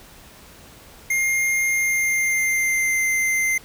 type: tone with pitch glide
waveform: square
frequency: 2121 to 2082 Hz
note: C7 to C7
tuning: +23 to -9 cents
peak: -19 dBFS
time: 1.1-3.58 s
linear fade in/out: 5 ms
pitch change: -32 cents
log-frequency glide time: 1.71-3.03 s
effects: pink hiss -46 dBFS RMS until 3.64 s